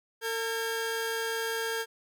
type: tone pair together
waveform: sawtooth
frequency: 452.5 / 1616.4 Hz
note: A4 / G#6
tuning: +48 / -47 cents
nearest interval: octave + minor seventh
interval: 2205 cents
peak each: -28 / -30 dBFS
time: 0.21-1.86 s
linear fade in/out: 50 ms
effects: none